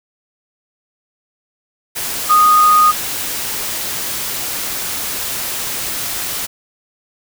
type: tone in noise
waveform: sine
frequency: 1238 Hz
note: D#6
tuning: 9 cents flat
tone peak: -7 dBFS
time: 2.29-2.92 s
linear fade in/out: 20 ms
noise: white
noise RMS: -22 dBFS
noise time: 1.95-6.47 s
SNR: +12 dB
effects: none